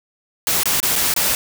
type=noise with dropouts; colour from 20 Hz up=white; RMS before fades=-18 dBFS; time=0.47-1.35 s; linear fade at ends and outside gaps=1 ms; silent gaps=0.634-0.656 / 0.802-0.829 / 0.956-0.96 / 1.139-1.163 s; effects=none